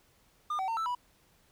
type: tone with pitch steps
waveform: triangle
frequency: 1209 / 762 / 909 / 1322 / 981 Hz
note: D6 / G5 / A#5 / E6 / B5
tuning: +50 / -49 / -44 / +5 / -12 cents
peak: -28 dBFS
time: 0.5-0.95 s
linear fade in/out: 5 ms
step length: 90 ms
effects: pink hiss -66 dBFS RMS until 1.51 s